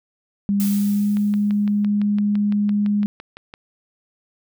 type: tone with pitch glide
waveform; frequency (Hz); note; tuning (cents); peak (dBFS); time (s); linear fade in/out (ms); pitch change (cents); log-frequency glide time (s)
sine; 200.9 to 206.1; G3 to G#3; +43 to -13; -16; 0.49-3.06; 0; +44; 0.62-1.13
type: noise with exponential decay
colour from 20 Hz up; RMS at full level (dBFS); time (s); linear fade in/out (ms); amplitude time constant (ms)
blue; -28; 0.6-1.85; 0; 270
type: click train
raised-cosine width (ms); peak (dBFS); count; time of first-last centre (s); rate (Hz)
0.3; -21; 15; 1.17-3.539; 5.91
effects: none